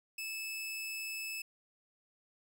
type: tone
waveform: sawtooth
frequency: 2613 Hz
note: E7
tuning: 16 cents flat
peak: -35 dBFS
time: 0.18-1.42 s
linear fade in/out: 5 ms
effects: 12-bit